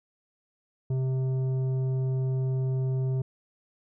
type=tone with tanh clipping; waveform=sine; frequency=130.81 Hz; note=C3; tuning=in tune; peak=-26 dBFS; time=0.9-3.22 s; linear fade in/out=5 ms; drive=9 dB; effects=none